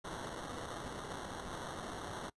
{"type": "noise with sample-and-hold", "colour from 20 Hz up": "violet", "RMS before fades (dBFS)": -44, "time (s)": [0.04, 2.3], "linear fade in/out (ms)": 10, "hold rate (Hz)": 2450, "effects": ["noise-tail reverb RT60 0.1 s tail -22 dB re dry", "resampled to 24000 Hz"]}